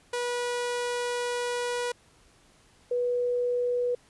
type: tone pair in turn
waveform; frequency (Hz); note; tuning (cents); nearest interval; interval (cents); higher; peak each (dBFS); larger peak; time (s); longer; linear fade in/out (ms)
sawtooth / sine; 486.1 / 489.2; B4 / B4; -28 / -16; unison; 12; second; -24; neither; 0.13-1.92 / 2.91-3.95; first; 5
effects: pink hiss -60 dBFS RMS until 4.09 s + resampled to 24000 Hz